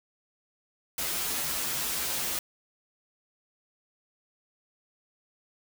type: noise with comb filter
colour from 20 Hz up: white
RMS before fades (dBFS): -31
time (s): 0.98-2.39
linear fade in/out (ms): 2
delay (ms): 10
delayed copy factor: -0.9
effects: none